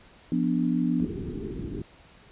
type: chord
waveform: sine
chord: B diminished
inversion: second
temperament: equal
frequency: 174.61 / 246.9 / 293.7 Hz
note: F3 / B3 / D4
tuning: 0 / 0 / 0 cents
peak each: -27 / -25 / -28 dBFS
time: 0.32-1.05 s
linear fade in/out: 2 ms
type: low-pass noise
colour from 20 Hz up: white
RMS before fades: -34 dBFS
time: 1-1.82 s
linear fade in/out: 0 ms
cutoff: 420 Hz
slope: 96 dB/octave
effects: pink hiss -54 dBFS RMS until 2.31 s + resampled to 8000 Hz